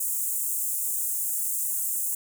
pink high-pass noise, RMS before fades -28 dBFS, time 0-2.15 s, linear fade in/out 5 ms, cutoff 7400 Hz, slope 48 dB/octave, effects none

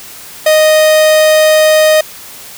45% pulse tone, 621 Hz, D#5, 3 cents flat, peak -5 dBFS, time 0.46-2.01 s, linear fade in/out 5 ms, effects white hiss -31 dBFS RMS until 2.57 s

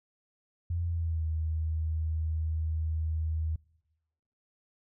sine tone with pitch glide, 85.6 to 79.41 Hz, F2 to D#2, -34 to +36 cents, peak -28 dBFS, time 0.7-3.56 s, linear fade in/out 5 ms, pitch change -130 cents, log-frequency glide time 0.86-1.25 s, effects noise-tail reverb RT60 1.0 s tail -25 dB re dry

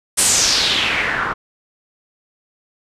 white noise with low-pass filter sweep, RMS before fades -17 dBFS, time 0.17-1.34 s, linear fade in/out 20 ms, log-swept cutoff 9500 to 1200 Hz, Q 3.2, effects resampled to 32000 Hz

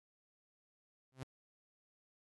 sawtooth tone with exponential growth, 130.81 Hz, C3, in tune, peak -36 dBFS, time 1.12-1.23 s, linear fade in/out 0 ms, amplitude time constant 22 ms, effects AAC 32 kbps

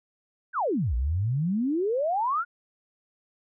sine exponential two-way sweep, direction down then up, 1661.2 to 56.5 to 1468 Hz, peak -23 dBFS, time 0.53-2.45 s, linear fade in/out 50 ms, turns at 0.95 s, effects none

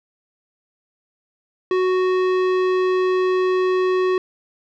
sine tone with tanh clipping, 370 Hz, F#4, in tune, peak -18 dBFS, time 1.71-4.18 s, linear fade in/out 2 ms, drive 16 dB, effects none

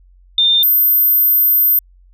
sine tone pair in turn, 3610 / 13630 Hz, A7 / G#9, +44 / +44 cents, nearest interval octave + major seventh, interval 2300 cents, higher second, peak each -9 dBFS, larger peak neither, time 0.38-0.63 / 0.63-1.79 s, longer second, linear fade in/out 2 ms, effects added 45 Hz sine -44 dBFS peak until 2.13 s

